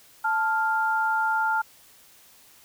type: tone pair together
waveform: sine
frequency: 880 / 1396.9 Hz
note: A5 / F6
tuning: 0 / 0 cents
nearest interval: minor sixth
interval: 800 cents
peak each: -24 dBFS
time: 0.24-1.62 s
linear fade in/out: 10 ms
effects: white hiss -54 dBFS RMS until 2.64 s